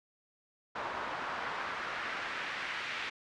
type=noise with band-pass filter sweep; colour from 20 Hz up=pink; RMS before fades=-38 dBFS; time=0.75-3.1 s; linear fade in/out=10 ms; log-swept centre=1000 to 2200 Hz; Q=1.5; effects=low-pass 5000 Hz 12 dB/octave